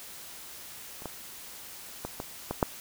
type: clicks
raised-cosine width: 1 ms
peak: -30 / -21 / -19 / -20 / -16 / -8 dBFS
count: 6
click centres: 1.021 / 1.057 / 2.05 / 2.201 / 2.51 / 2.628 s
effects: white hiss -45 dBFS RMS until 2.8 s